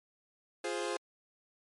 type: chord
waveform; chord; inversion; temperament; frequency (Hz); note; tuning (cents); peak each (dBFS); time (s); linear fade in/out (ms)
sawtooth; F minor; none; equal; 349.2 / 415.3 / 523.3; F4 / Ab4 / C5; 0 / 0 / 0; -34; 0.64-0.97; 5
effects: MP3 48 kbps